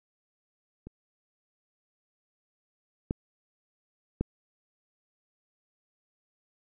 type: clicks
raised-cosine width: 3 ms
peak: -29 / -15 / -14 dBFS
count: 3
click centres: 0.87 / 3.109 / 4.21 s
effects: none